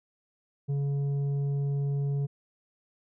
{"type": "tone with tanh clipping", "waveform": "sine", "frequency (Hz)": 140.9, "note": "C#3", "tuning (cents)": 29, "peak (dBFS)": -27, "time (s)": [0.68, 2.27], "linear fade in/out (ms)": 20, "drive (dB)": 6, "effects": []}